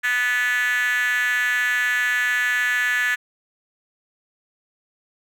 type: tone with high-pass filter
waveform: 5% pulse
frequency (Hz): 246.9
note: B3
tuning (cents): 0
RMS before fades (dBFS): -21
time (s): 0.03-3.16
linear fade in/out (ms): 20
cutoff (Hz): 1700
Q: 8
effects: none